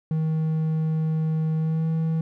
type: tone with pitch glide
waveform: triangle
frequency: 158.3 to 161.25 Hz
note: D#3 to E3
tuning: +30 to -38 cents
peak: -19 dBFS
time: 0.11-2.21 s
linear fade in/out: 2 ms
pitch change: +32 cents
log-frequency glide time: 1.57-1.87 s
effects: none